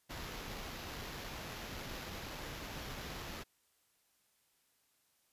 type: noise with sample-and-hold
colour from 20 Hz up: pink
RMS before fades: -45 dBFS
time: 0.09-3.44 s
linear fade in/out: 20 ms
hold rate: 8820 Hz
effects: white hiss -75 dBFS RMS until 5.32 s + resampled to 32000 Hz